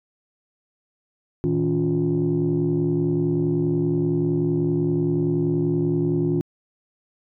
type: tone cluster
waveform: sine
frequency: 112.4 / 157.3 / 282.7 / 353.2 Hz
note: A2 / D#3 / C#4 / F4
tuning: +37 / +19 / +34 / +20 cents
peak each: -29 / -22 / -24 / -22 dBFS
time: 1.44-6.41 s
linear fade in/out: 0 ms
effects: tanh soft clip ceiling -12 dBFS